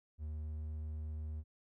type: tone with pitch glide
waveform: triangle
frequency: 76.5 to 77.12 Hz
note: D#2 to D#2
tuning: -29 to -15 cents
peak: -37 dBFS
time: 0.18-1.44 s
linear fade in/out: 50 ms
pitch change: +14 cents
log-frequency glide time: 0.29-0.67 s
effects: none